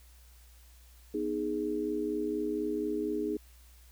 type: chord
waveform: sine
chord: G# minor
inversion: first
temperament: equal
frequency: 246.9 / 311.1 / 415.3 Hz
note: B3 / D#4 / G#4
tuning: 0 / 0 / 0 cents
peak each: -38 / -33 / -33 dBFS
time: 1.14-3.37 s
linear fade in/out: 5 ms
effects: added 60 Hz sine -54 dBFS peak until 3.91 s + white hiss -62 dBFS RMS until 3.91 s